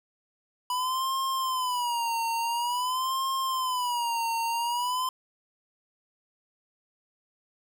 square tone with vibrato, 987.8 Hz, B5, in tune, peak -27 dBFS, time 0.7-5.09 s, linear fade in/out 2 ms, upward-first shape sine, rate 0.48 Hz, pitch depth 130 cents each way, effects 10-bit

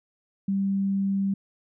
sine tone, 196 Hz, G3, in tune, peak -22 dBFS, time 0.48-1.34 s, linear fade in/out 5 ms, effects none

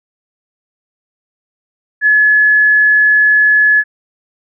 sine tone, 1706 Hz, G#6, 46 cents sharp, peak -6 dBFS, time 2.01-3.84 s, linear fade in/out 50 ms, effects none

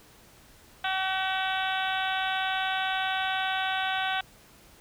harmonic tone, 379.5 Hz, F#4, 44 cents sharp, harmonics 2 / 3 / 4 / 5 / 6 / 7 / 8 / 9 / 10, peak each -30 / -38 / -31 / -39 / -40 / -38 / -38 / -37 / -40 dBFS, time 0.84-4.21 s, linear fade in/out 5 ms, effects pink hiss -55 dBFS RMS until 4.8 s

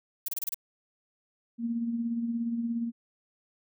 violet noise bursts, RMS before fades -31 dBFS, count 6, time 0.26-0.544 s, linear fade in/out 5 ms, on 24 ms, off 28 ms
sine tone with tremolo, 233.1 Hz, A#3, in tune, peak -26 dBFS, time 1.58-2.92 s, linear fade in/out 50 ms, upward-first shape sine, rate 17 Hz, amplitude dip 45%
effects none

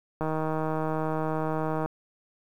click train, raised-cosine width 1 ms, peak -16 dBFS, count 260, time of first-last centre 0.21-1.86 s, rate 157 Hz, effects 9-bit

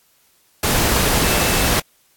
sine tone in noise, 2635 Hz, E7, 1 cent flat, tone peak -28 dBFS, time 1.23-1.69 s, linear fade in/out 5 ms, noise pink, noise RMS -17 dBFS, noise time 0.63-1.8 s, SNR -14 dB, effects white hiss -58 dBFS RMS until 2.16 s + AAC 64 kbps

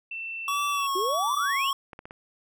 sine tone, 2681 Hz, E7, 29 cents sharp, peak -32 dBFS, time 0.11-0.87 s, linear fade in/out 5 ms
square tone with vibrato, 1124 Hz, C#6, 24 cents sharp, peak -26 dBFS, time 0.48-1.73 s, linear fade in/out 2 ms, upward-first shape sine, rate 1.5 Hz, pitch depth 50 cents each way
sine exponential sweep, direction up, 349.2 to 3323 Hz, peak -27 dBFS, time 0.95-1.72 s, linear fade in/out 10 ms
clicks, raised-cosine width 0.5 ms, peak -26 dBFS, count 4, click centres 1.932 / 1.991 / 2.055 / 2.109 s
effects none

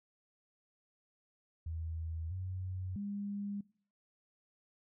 sine tone with pitch steps, 81.3 / 92.8 / 202.3 Hz, E2 / F#2 / G#3, -23 / +6 / -45 cents, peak -37 dBFS, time 1.66-3.61 s, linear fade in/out 5 ms, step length 650 ms, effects noise-tail reverb RT60 0.5 s tail -22 dB re dry

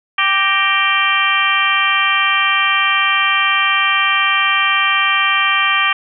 harmonic tone with a mistuned harmonic, 392 Hz, G4, in tune, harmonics 2 / 3 / 4 / 5 / 6 / 7 / 8, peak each -27 / -17 / -23 / -19 / -17 / -22 / -20 dBFS, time 0.18-5.93 s, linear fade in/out 5 ms, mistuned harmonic 5, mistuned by -81 cents, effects none

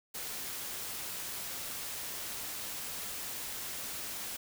white noise, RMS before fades -40 dBFS, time 0.14-4.37 s, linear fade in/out 10 ms, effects none

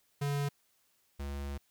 square tone pair in turn, 142.6 / 70.24 Hz, C#3 / C#2, +49 / +23 cents, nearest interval octave, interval 1226 cents, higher first, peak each -31 / -37 dBFS, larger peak first, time 0.21-0.49 / 1.19-1.58 s, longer second, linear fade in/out 10 ms, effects white hiss -72 dBFS RMS until 1.7 s

